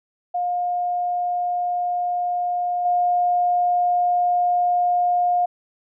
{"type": "tone with level steps", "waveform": "sine", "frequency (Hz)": 711, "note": "F5", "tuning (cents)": 31, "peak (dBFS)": [-20, -16], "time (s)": [0.34, 5.46], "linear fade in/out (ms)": 10, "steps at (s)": 2.85, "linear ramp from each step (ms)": 5, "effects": []}